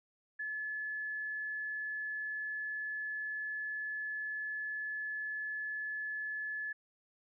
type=tone; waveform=sine; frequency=1719 Hz; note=A6; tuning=41 cents flat; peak=-36 dBFS; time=0.39-6.73 s; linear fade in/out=10 ms; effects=none